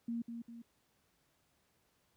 sine tone with echo, 233.1 Hz, A#3, in tune, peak -35 dBFS, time 0.08-0.22 s, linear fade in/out 5 ms, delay 200 ms, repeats 2, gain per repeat -6 dB, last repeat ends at 0.62 s, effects pink hiss -75 dBFS RMS until 2.16 s + high-pass 60 Hz 12 dB/octave

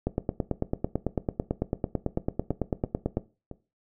two click trains, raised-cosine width 2 ms, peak -24 / -12 dBFS, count 5 / 29, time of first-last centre 2.18-3.513 / 0.07-3.171 s, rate 3 / 9.03 Hz, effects noise-tail reverb RT60 0.3 s tail -17 dB re dry

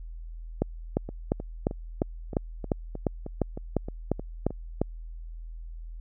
two click trains, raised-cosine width 2 ms, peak -22 / -10 dBFS, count 12 / 13, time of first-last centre 1.09-4.506 / 0.62-4.816 s, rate 3.22 / 2.86 Hz, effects added 41 Hz sine -37 dBFS peak until 6 s

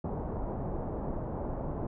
pink low-pass noise, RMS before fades -35 dBFS, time 0.04-1.87 s, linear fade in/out 5 ms, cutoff 880 Hz, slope 24 dB/octave, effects none

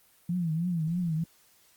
sine tone with vibrato, 168.2 Hz, E3, 35 cents sharp, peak -26 dBFS, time 0.29-1.24 s, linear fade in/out 5 ms, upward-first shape triangle, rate 3.2 Hz, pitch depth 150 cents each way, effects white hiss -62 dBFS RMS until 1.76 s + Opus 24 kbps

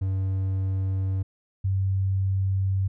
triangle / sine tone pair in turn, 95.5 / 96.16 Hz, G2 / G2, -45 / -33 cents, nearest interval unison, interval 12 cents, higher second, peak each -21 dBFS, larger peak neither, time 0.01-1.23 / 1.64-2.88 s, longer second, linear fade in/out 10 ms, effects none

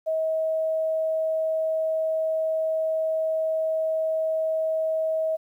sine tone, 638 Hz, D#5, 43 cents sharp, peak -22 dBFS, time 0.06-5.37 s, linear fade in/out 20 ms, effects 10-bit

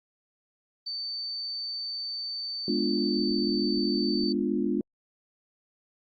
sine tone, 4558 Hz, C#8, 47 cents sharp, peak -31 dBFS, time 0.86-4.33 s, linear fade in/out 10 ms
sine chord, G# diminished seventh, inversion none, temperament equal, 207.7 / 246.9 / 293.7 / 349.2 Hz, G#3 / B3 / D4 / F4, 0 / 0 / 0 / 0 cents, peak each -30 dBFS, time 2.68-4.81 s, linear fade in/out 2 ms
effects Opus 32 kbps

